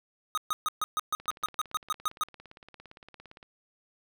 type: tone bursts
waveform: square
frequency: 1251 Hz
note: D#6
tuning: 9 cents sharp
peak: -27 dBFS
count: 13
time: 0.35-2.235 s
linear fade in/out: 0 ms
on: 25 ms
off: 130 ms
type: click train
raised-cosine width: 0.3 ms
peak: -32 dBFS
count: 40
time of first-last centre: 1.2-3.429 s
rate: 17.5 Hz
effects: none